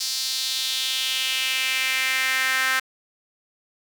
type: tone with high-pass filter sweep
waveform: sawtooth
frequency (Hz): 261.6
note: C4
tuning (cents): 0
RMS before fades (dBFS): -24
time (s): 0-2.8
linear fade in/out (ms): 10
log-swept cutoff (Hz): 4800 to 1600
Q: 2.9
effects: 8-bit